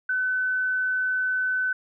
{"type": "tone", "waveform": "sine", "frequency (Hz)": 1511, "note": "F#6", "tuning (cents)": 36, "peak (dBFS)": -22, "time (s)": [0.09, 1.73], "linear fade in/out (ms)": 5, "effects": []}